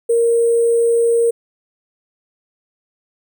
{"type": "tone with sample-and-hold", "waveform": "sine", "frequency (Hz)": 466.2, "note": "A#4", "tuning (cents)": 0, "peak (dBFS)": -11, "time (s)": [0.09, 1.31], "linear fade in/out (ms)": 10, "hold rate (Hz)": 8820, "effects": []}